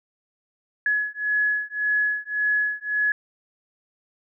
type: beating tone pair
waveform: sine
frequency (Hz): 1692 / 1693.8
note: G#6 / G#6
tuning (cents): +32 / +34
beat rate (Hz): 1.8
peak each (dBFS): -24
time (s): 0.86-3.12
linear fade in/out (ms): 2
effects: none